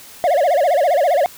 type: tone with vibrato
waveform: triangle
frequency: 634 Hz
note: D#5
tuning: 32 cents sharp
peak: -10 dBFS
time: 0.24-1.26 s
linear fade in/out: 0 ms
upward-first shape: sine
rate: 15 Hz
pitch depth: 250 cents each way
effects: white hiss -40 dBFS RMS until 1.37 s